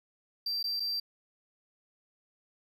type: tone with dropouts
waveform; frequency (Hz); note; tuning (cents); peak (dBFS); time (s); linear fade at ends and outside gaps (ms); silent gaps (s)
triangle; 4700; D8; +1; -29; 0.46-1; 5; 0.629-0.64 / 0.798-0.802
effects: none